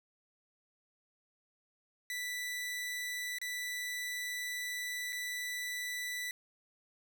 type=tone with dropouts; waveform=sawtooth; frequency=1975.5 Hz; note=B6; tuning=in tune; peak=-33 dBFS; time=2.1-6.31 s; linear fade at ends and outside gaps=1 ms; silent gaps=3.385-3.415 / 5.124-5.128 s; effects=none